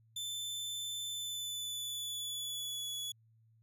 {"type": "tone with pitch glide", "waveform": "sawtooth", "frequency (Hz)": [3532, 3396], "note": ["A7", "G#7"], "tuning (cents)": [6, 38], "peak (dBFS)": -35, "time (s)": [0.16, 3.12], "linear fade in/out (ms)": 5, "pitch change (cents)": -68, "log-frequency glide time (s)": [1.08, 2.9], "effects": ["added 112 Hz sine -64 dBFS peak until 3.62 s"]}